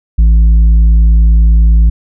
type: tone with tanh clipping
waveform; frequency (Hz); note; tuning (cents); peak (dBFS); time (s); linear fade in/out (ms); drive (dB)
sine; 55; A1; 0; -4; 0.18-1.9; 10; 5
effects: none